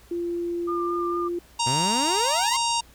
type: tone with pitch glide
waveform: sine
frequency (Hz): 344.9 to 347.1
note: F4 to F4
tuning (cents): -22 to -11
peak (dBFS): -25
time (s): 0.11-1.39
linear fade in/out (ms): 5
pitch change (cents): +11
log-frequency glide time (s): 0.77-0.84
type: tone with vibrato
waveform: sine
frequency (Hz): 1200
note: D6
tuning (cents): +37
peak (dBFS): -27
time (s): 0.67-1.29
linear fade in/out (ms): 20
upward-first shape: sine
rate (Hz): 4.4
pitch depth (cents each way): 19
type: harmonic tone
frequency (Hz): 932.3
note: A#5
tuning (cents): 0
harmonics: 1 / 3 / 4 / 5 / 6 / 7 / 8 / 9 / 10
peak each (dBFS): -24 / -30 / -32 / -32 / -32 / -35 / -35 / -36 / -39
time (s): 1.59-2.81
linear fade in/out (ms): 10
type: exponential sweep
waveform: sawtooth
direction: up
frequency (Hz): 116.54 to 1100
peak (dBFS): -22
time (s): 1.66-2.57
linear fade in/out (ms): 10
effects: added 60 Hz sine -54 dBFS peak until 2.94 s + pink hiss -54 dBFS RMS until 2.94 s